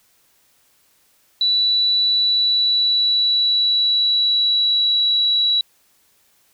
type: tone with pitch glide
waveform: sine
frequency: 3951 to 3912 Hz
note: B7 to B7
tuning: 0 to -17 cents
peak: -14 dBFS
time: 1.41-5.61 s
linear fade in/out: 2 ms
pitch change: -17 cents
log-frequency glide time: 2.05-4.98 s
effects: white hiss -59 dBFS RMS until 6.53 s